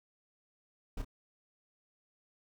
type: noise with echo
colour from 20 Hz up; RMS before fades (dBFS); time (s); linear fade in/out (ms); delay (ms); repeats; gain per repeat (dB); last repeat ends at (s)
brown; -37; 0.97-1.02; 5; 27; 1; -7; 1.047
effects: none